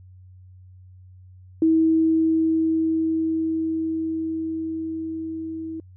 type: tone with level ramp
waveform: sine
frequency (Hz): 322.2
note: E4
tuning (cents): -39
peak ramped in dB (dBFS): -14 to -29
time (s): 1.62-5.8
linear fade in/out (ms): 2
effects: added 92 Hz sine -44 dBFS peak until 5.96 s